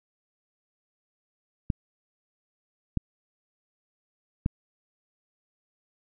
clicks, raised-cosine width 5 ms, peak -12 dBFS, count 3, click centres 1.702 / 2.973 / 4.461 s, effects none

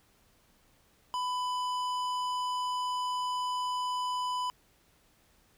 sine tone with tanh clipping, 998 Hz, B5, 18 cents sharp, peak -32 dBFS, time 1.14-4.5 s, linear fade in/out 0 ms, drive 15 dB, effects pink hiss -66 dBFS RMS until 5.57 s

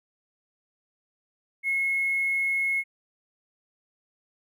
triangle tone with hard clipping, 2173 Hz, C#7, 35 cents flat, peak -23 dBFS, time 1.63-2.84 s, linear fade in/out 50 ms, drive 3 dB, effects none

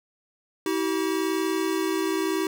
square tone pair together, 321.3 / 382.1 Hz, E4 / G4, -44 / -44 cents, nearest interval minor third, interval 300 cents, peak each -27 dBFS, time 0.66-2.47 s, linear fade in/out 2 ms, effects none

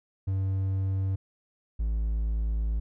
triangle tone pair in turn, 96 / 54.58 Hz, G2 / A1, -36 / -13 cents, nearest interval minor seventh, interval 977 cents, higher first, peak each -23 dBFS, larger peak neither, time 0.27-1.16 / 1.79-2.8 s, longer second, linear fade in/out 10 ms, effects none

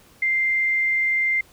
sine tone, 2093 Hz, C7, in tune, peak -18 dBFS, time 0.22-1.41 s, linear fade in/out 5 ms, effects pink hiss -53 dBFS RMS until 1.52 s

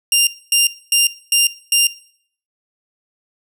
15% pulse tone bursts, 2794 Hz, F7, in tune, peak -4 dBFS, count 5, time 0.12-1.87 s, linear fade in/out 2 ms, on 150 ms, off 250 ms, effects noise-tail reverb RT60 0.6 s tail -19 dB re dry

